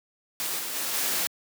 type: noise with level steps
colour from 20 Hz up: white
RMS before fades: -30 / -33 / -30 / -27 dBFS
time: 0.4-1.27 s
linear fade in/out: 0 ms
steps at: 0.58 / 0.74 / 0.93 s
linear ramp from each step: 20 ms
effects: high-pass 200 Hz 12 dB/octave